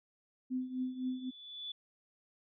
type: tone with tremolo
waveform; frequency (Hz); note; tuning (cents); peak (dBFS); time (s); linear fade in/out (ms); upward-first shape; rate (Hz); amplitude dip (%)
sine; 255.7; C4; -40; -31; 0.5-1.31; 20; triangle; 3.9; 80
type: tone with exponential growth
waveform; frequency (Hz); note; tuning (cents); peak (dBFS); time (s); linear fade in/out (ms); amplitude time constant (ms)
sine; 3463; A7; -28; -38; 0.61-1.72; 5; 240
effects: none